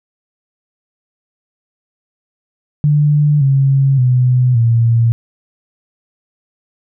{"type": "tone with pitch steps", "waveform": "sine", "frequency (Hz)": [147.9, 136.41, 125.81, 116.04], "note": ["D3", "C#3", "B2", "A#2"], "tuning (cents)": [13, -27, 32, -7], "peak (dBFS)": -8, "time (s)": [2.84, 5.12], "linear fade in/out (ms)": 0, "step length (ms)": 570, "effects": []}